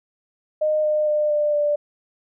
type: tone with pitch steps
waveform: sine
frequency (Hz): 614 / 607.6 / 601.4 / 595.1 / 589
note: D#5 / D#5 / D5 / D5 / D5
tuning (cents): -23 / -41 / +41 / +23 / +5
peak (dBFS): -17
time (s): 0.61-1.76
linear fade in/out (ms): 10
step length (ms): 230
effects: none